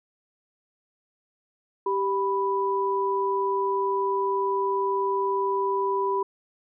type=tone pair together; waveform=sine; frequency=391.6 / 987.8 Hz; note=G4 / B5; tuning=-2 / 0 cents; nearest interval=octave + major third; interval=1602 cents; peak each=-25 dBFS; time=1.86-6.23 s; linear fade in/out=5 ms; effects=none